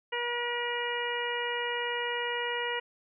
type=harmonic tone with a mistuned harmonic; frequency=480.2 Hz; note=B4; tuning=49 cents flat; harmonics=1 / 2 / 3 / 4 / 5 / 6; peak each=-35 / -36 / -40 / -35 / -40 / -37 dBFS; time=0.12-2.8 s; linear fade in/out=10 ms; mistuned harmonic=5; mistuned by=-17 cents; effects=none